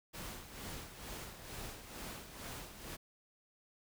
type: noise with tremolo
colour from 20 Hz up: pink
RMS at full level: -45 dBFS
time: 0.13-2.97 s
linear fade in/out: 20 ms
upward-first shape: sine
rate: 2.2 Hz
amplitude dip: 60%
effects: none